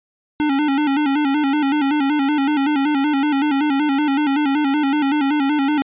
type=tone with vibrato; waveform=square; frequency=286.6 Hz; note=D4; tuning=42 cents flat; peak=-16 dBFS; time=0.4-5.82 s; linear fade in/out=0 ms; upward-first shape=square; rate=5.3 Hz; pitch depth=80 cents each way; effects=resampled to 8000 Hz